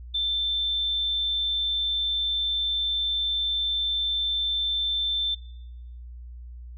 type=tone; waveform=sine; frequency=3550 Hz; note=A7; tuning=15 cents sharp; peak=-23 dBFS; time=0.14-5.35 s; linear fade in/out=10 ms; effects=noise-tail reverb RT60 0.8 s tail -19 dB re dry + added 60 Hz sine -38 dBFS peak until 6.77 s